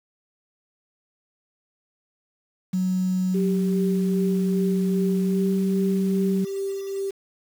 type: tone with pitch glide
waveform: sine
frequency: 185 to 189.32 Hz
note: F#3 to F#3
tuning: 0 to +40 cents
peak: -20 dBFS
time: 2.73-6.45 s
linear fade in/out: 10 ms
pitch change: +40 cents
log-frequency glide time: 5.19-5.53 s
type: tone with tremolo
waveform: sine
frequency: 391.8 Hz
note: G4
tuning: 1 cent flat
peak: -24 dBFS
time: 3.34-7.11 s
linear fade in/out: 10 ms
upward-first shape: sine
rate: 2.5 Hz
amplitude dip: 40%
effects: 7-bit